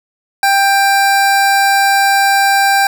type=tone; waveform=25% pulse; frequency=790 Hz; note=G5; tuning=13 cents sharp; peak=-5 dBFS; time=0.43-2.87 s; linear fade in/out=2 ms; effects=none